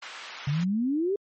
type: band-pass noise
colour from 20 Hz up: pink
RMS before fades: -42 dBFS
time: 0.02-0.64 s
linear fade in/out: 5 ms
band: 1200 to 3900 Hz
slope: 12 dB/octave
type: exponential sweep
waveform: sine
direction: up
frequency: 136.4 to 415.3 Hz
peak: -23 dBFS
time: 0.47-1.16 s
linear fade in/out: 5 ms
effects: MP3 32 kbps